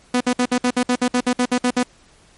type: tone bursts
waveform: sawtooth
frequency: 248 Hz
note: B3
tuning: 7 cents sharp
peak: -11 dBFS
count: 14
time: 0.14-1.831 s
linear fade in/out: 5 ms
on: 66 ms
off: 59 ms
effects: pink hiss -52 dBFS RMS until 2.37 s + MP3 48 kbps